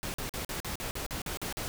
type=noise bursts; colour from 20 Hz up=pink; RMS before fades=-36 dBFS; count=11; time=0.03-1.68 s; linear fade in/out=0 ms; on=110 ms; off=44 ms; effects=none